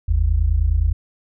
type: tone pair together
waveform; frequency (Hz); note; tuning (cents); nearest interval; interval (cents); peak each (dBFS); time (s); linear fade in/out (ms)
sine; 49.73 / 79.4; G1 / D#2; +26 / +36; minor sixth; 810; -17; 0.08-0.93; 10
effects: none